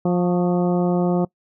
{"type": "harmonic tone with a mistuned harmonic", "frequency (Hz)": 177.1, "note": "F3", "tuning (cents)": 24, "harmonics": [1, 2, 3, 4, 5, 6, 7], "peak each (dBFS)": [-18, -22, -26, -28, -35, -38, -39], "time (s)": [0.05, 1.25], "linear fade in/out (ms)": 5, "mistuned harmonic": 6, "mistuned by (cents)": 67, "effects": ["noise-tail reverb RT60 0.1 s tail -23 dB re dry"]}